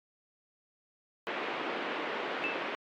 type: band-pass noise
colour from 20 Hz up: pink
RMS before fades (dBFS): -36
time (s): 1.27-2.75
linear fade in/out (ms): 0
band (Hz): 290 to 2900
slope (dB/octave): 24
type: tone with exponential decay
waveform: sine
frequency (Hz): 2637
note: E7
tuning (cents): 0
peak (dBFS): -28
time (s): 2.44-2.7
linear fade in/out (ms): 0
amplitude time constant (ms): 55
effects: AAC 64 kbps